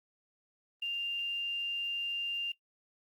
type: tone with quantisation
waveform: sine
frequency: 2794 Hz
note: F7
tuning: in tune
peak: -32 dBFS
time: 0.82-2.52 s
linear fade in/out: 5 ms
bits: 10
effects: noise-tail reverb RT60 0.1 s tail -20 dB re dry + Opus 24 kbps